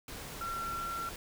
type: tone in noise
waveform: sine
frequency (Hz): 1362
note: F6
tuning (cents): -44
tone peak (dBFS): -35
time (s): 0.41-1.09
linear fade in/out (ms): 2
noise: pink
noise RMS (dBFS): -44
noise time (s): 0.08-1.16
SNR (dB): +6
effects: none